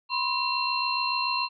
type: tone cluster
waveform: sine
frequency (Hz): 989 / 1056 / 2729 / 4150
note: B5 / C6 / F7 / C8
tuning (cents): +2 / +16 / -41 / -15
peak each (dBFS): -30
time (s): 0.09-1.49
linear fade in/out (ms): 50
effects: none